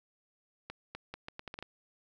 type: accelerating click train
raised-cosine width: 0.3 ms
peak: -25 dBFS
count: 9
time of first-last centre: 0.7-1.626 s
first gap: 250 ms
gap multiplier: 0.76
effects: none